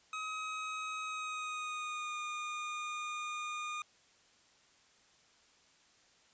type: tone with pitch glide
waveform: 25% pulse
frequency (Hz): 1269 to 1220.1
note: D#6 to D#6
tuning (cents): +34 to -34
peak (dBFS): -34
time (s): 0.13-3.82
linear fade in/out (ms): 2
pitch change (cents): -68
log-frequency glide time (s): 1.05-2.18
effects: white hiss -66 dBFS RMS until 6.33 s + resampled to 16000 Hz